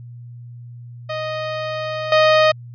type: tone with level steps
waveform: sawtooth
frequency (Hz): 622.3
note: D#5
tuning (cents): 0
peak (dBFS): -19 / -7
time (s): 1.09-2.52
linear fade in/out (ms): 10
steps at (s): 2.12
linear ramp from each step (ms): 2
effects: added 120 Hz sine -34 dBFS peak until 2.74 s + resampled to 11025 Hz